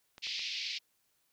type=clicks; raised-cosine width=0.2 ms; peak=-31 / -32 / -33 dBFS; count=3; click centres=0.181 / 0.27 / 0.394 s
type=band-pass noise; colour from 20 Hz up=white; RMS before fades=-38 dBFS; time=0.22-0.79 s; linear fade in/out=20 ms; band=2200 to 5100 Hz; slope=48 dB/octave
effects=white hiss -75 dBFS RMS until 1.32 s